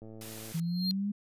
click train, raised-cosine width 2 ms, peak -35 dBFS, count 56, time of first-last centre 0.02-0.52 s, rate 110 Hz
white noise, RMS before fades -45 dBFS, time 0.21-0.6 s, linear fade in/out 2 ms
sine exponential sweep, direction up, 161.9 to 207.7 Hz, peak -29 dBFS, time 0.54-1.12 s, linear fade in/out 10 ms
triangle tone with exponential growth, 4202 Hz, C8, 7 cents sharp, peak -26 dBFS, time 0.55-0.91 s, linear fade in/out 0 ms, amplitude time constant 77 ms
effects resampled to 32000 Hz

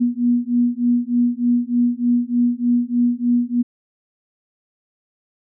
sine beating tone pair, 240 / 243.3 Hz, B3 / B3, -49 / -26 cents, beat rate 3.3 Hz, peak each -18 dBFS, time 0-3.63 s, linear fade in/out 20 ms, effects none

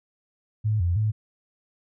sine tone with pitch steps, 107.6 / 87 / 107.8 Hz, A2 / F2 / A2, -38 / -6 / -35 cents, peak -20 dBFS, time 0.64-1.12 s, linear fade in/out 20 ms, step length 160 ms, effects none

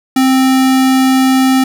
square tone, 262.3 Hz, C4, 4 cents sharp, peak -8 dBFS, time 0.16-1.64 s, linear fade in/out 5 ms, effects none

